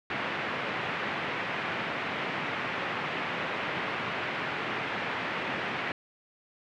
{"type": "band-pass noise", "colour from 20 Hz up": "white", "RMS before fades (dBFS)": -33, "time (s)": [0.1, 5.92], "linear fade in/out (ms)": 2, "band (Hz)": [110, 2500], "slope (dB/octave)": 24, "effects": []}